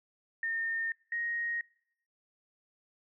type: tone pair in turn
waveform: sine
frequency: 1823 / 1873.2 Hz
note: A#6 / A#6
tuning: -39 / +8 cents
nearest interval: unison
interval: 47 cents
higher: second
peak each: -30 / -31 dBFS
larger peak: first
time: 0.43-0.92 / 1.12-1.61 s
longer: neither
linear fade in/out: 2 ms
effects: noise-tail reverb RT60 0.8 s tail -26 dB re dry

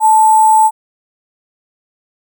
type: tone with sample-and-hold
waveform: sine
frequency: 875 Hz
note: A5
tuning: 10 cents flat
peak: -5 dBFS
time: 0-0.71 s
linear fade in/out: 50 ms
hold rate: 8820 Hz
effects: none

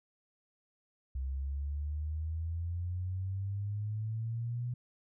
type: exponential sweep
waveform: sine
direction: up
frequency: 65.1 to 123.47 Hz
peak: -33 dBFS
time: 1.15-4.74 s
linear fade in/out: 5 ms
effects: none

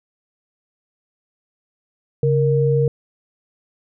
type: tone pair together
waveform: sine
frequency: 138.6 / 466.2 Hz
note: C#3 / A#4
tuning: 0 / 0 cents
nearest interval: octave + major sixth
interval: 2100 cents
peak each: -16 / -17 dBFS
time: 2.23-2.88 s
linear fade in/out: 2 ms
effects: none

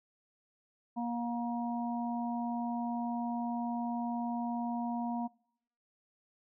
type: harmonic tone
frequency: 237.2 Hz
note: A#3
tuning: 30 cents sharp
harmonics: 1 / 3 / 4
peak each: -34 / -39 / -40 dBFS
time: 0.96-5.28 s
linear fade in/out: 20 ms
effects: noise-tail reverb RT60 0.7 s tail -24 dB re dry

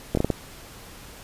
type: slowing click train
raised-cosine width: 2 ms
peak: -8 dBFS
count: 5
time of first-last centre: 0.15-0.303 s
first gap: 23 ms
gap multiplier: 1.35
effects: pink hiss -44 dBFS RMS until 1.23 s + resampled to 32000 Hz

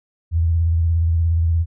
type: tone with vibrato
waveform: sine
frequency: 83 Hz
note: E2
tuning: 12 cents sharp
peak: -14 dBFS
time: 0.31-1.66 s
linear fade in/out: 50 ms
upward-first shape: sine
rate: 17 Hz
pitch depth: 56 cents each way
effects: none

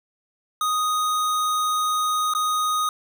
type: tone with dropouts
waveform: square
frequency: 1244.5 Hz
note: D#6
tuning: in tune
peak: -21 dBFS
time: 0.61-2.89 s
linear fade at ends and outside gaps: 2 ms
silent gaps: 2.337-2.349 s
effects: none

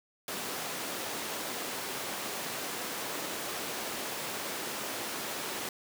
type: high-pass noise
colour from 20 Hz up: pink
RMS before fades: -37 dBFS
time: 0.28-5.69 s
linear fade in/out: 2 ms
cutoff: 290 Hz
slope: 12 dB/octave
effects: none

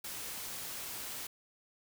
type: noise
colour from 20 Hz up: white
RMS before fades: -42 dBFS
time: 0.04-1.27 s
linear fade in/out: 5 ms
effects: none

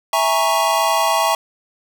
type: chord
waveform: square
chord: A# half-diminished seventh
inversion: second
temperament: equal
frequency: 659.3 / 830.6 / 932.3 / 1108.7 Hz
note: E5 / G#5 / A#5 / C#6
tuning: 0 / 0 / 0 / 0 cents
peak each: -21 dBFS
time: 0.13-1.35 s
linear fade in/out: 2 ms
effects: none

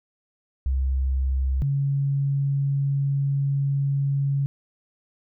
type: tone pair in turn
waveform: sine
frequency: 66.1 / 139.25 Hz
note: C2 / C#3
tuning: +18 / +8 cents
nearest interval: octave + minor second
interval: 1290 cents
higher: second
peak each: -20 dBFS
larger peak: neither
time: 0.66-1.62 / 1.62-4.46 s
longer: second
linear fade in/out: 0 ms
effects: none

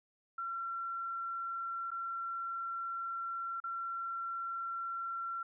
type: tone with dropouts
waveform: sine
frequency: 1361 Hz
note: F6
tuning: 45 cents flat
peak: -36 dBFS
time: 0.38-5.43 s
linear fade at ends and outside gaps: 5 ms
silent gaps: 1.906-1.915 / 3.602-3.639 s
effects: none

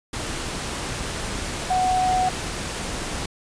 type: tone in noise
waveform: sine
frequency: 740 Hz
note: F#5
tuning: in tune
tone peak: -18 dBFS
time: 1.7-2.29 s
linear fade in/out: 5 ms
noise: pink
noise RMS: -29 dBFS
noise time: 0.13-3.26 s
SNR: +8 dB
effects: resampled to 22050 Hz

